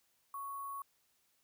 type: tone with sample-and-hold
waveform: sine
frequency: 1108.7 Hz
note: C#6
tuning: in tune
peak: -40 dBFS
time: 0.34-0.82 s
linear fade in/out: 2 ms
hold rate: 11025 Hz
effects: white hiss -75 dBFS RMS until 1.43 s